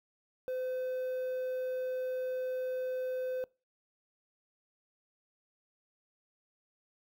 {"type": "tone with quantisation", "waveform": "triangle", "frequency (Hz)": 511, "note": "C5", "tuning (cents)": -41, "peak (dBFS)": -31, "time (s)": [0.48, 3.44], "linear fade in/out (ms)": 0, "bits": 10, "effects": ["noise-tail reverb RT60 0.3 s tail -24 dB re dry"]}